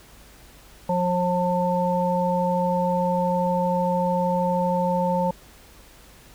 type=harmonic tone; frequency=178.7 Hz; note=F3; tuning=40 cents sharp; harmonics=1 / 3 / 5; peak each=-24 / -24 / -24 dBFS; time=0.89-5.31 s; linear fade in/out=5 ms; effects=added 50 Hz sine -52 dBFS peak until 6.34 s + pink hiss -50 dBFS RMS until 6.34 s